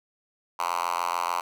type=tone with high-pass filter; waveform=5% pulse; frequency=86.8 Hz; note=F2; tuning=10 cents flat; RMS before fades=-28 dBFS; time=0.59-1.41 s; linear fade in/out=5 ms; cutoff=1000 Hz; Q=3.6; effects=none